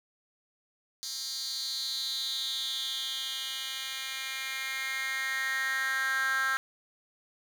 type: tone with high-pass filter sweep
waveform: 10% pulse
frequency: 265.9 Hz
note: C4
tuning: 28 cents sharp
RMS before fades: -33 dBFS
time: 1.03-6.57 s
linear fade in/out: 0 ms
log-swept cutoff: 5000 to 1500 Hz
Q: 5.5
effects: none